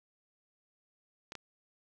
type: clicks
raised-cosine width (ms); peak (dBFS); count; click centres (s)
0.2; -25; 2; 1.321 / 1.353
effects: none